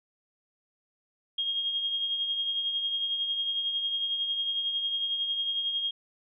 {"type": "tone with tremolo", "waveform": "sine", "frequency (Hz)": 3249, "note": "G#7", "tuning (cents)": -39, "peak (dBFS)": -25, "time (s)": [1.38, 5.91], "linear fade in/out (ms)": 5, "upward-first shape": "triangle", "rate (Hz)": 11, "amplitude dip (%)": 50, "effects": []}